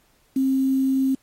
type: tone with quantisation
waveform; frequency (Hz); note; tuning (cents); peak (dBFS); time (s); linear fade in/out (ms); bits
sine; 266; C4; +29; -17; 0.36-1.15; 5; 7
effects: pink hiss -61 dBFS RMS until 1.22 s + MP3 64 kbps